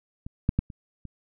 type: clicks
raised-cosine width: 5 ms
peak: -24 / -9 / -10 / -28 / -27 dBFS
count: 5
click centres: 0.265 / 0.491 / 0.59 / 0.702 / 1.053 s
effects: none